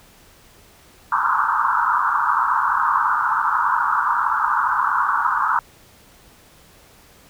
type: band-pass noise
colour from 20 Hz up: pink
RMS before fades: -19 dBFS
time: 1.12-5.59 s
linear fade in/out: 2 ms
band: 890 to 1500 Hz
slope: 96 dB/octave
effects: pink hiss -50 dBFS RMS until 7.29 s